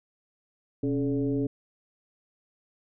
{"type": "tone with frequency modulation", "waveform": "sine", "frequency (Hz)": 277.2, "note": "C#4", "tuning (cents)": 0, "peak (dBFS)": -24, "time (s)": [0.83, 1.47], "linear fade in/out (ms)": 5, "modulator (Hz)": 152, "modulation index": 1, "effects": []}